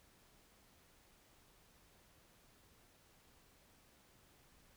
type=silence; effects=pink hiss -68 dBFS RMS until 4.76 s